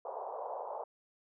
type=band-pass noise; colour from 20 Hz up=pink; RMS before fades=-41 dBFS; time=0.05-0.84 s; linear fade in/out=5 ms; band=480 to 1000 Hz; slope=48 dB/octave; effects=none